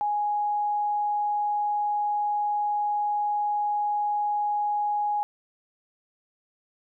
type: tone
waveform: sine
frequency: 830.6 Hz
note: G#5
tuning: in tune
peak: -23 dBFS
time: 0.01-5.23 s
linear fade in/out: 0 ms
effects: none